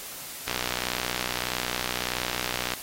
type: click train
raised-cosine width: 0.2 ms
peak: -10 dBFS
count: 140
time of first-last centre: 0.48-2.736 s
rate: 61.6 Hz
effects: white hiss -39 dBFS RMS until 2.82 s + AAC 48 kbps